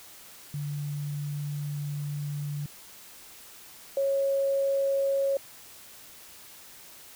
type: tone pair in turn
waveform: sine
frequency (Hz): 145.9 / 549.8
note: D3 / C#5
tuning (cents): -11 / -14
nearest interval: octave + major seventh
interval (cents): 2297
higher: second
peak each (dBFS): -30 / -23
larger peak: second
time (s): 0.54-2.66 / 3.97-5.37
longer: first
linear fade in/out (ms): 2
effects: white hiss -49 dBFS RMS until 7.15 s